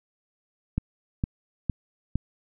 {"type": "click train", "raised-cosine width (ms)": 5, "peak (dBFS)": -12, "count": 4, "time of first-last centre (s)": [0.78, 2.156], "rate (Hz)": 2.18, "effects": []}